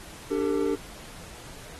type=chord; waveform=triangle; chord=D suspended fourth; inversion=none; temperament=equal with one note detuned; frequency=293.7 / 392 / 449.8 Hz; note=D4 / G4 / A4; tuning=0 / 0 / +38 cents; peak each=-26 dBFS; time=0.3-0.76 s; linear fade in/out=20 ms; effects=pink hiss -45 dBFS RMS until 1.79 s + AAC 32 kbps